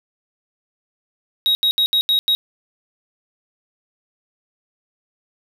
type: tone bursts at uneven times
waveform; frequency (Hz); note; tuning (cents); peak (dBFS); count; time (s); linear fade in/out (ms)
triangle; 3797; A#7; +31; -12; 6; 1.46-1.55 / 1.63-1.71 / 1.78-1.86 / 1.93-2.01 / 2.09-2.19 / 2.28-2.35; 0
effects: none